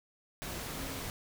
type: tone in noise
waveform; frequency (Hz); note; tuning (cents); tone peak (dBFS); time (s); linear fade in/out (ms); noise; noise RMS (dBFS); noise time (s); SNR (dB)
sine; 269.5; C#4; -49; -45; 0.75-0.99; 0; pink; -40; 0.42-1.1; -8
effects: none